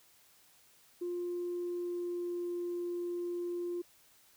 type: tone with pitch glide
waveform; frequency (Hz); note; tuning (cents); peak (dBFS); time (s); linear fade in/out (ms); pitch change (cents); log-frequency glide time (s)
sine; 351.9 to 349.9; F4 to F4; +13 to +3; -33; 1.01-3.82; 10; -10; 1.51-2.54
effects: tanh soft clip ceiling -30 dBFS + white hiss -64 dBFS RMS until 4.36 s